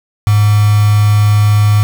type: tone with quantisation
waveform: sine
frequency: 104.6 Hz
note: G#2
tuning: 13 cents sharp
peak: -6 dBFS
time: 0.27-1.83 s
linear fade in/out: 0 ms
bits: 3
effects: none